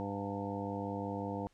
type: harmonic tone with a mistuned harmonic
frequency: 100 Hz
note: G2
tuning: 35 cents sharp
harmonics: 1 / 2 / 3 / 4 / 5 / 6 / 7 / 8 / 9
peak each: -43 / -41 / -42 / -49 / -42 / -54 / -45 / -50 / -44 dBFS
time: 0-1.47 s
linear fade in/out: 0 ms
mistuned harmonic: 8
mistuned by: +73 cents
effects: pink hiss -71 dBFS RMS until 1.53 s + low-pass 8000 Hz 12 dB/octave